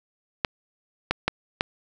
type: clicks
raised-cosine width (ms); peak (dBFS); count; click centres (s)
0.3; -5; 4; 0.448 / 1.11 / 1.28 / 1.609
effects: none